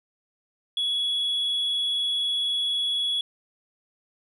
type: tone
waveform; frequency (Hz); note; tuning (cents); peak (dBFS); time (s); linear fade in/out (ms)
sine; 3369; G#7; +24; -21; 0.77-3.21; 2
effects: tanh soft clip ceiling -21 dBFS